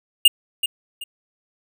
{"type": "tone with echo", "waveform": "square", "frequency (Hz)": 2829, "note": "F7", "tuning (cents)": 22, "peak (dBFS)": -8, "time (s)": [0.25, 0.28], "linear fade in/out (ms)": 5, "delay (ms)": 380, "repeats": 2, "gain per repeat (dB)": -11, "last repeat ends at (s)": 1.04, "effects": []}